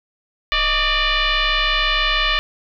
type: tone with frequency modulation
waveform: sine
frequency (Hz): 560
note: C#5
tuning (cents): +18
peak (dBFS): -15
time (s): 0.52-2.39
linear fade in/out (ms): 0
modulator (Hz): 593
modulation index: 5.6
effects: none